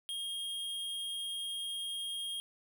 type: tone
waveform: square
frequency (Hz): 3242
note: G#7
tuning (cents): -42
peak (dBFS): -37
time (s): 0.09-2.4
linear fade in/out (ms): 0
effects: none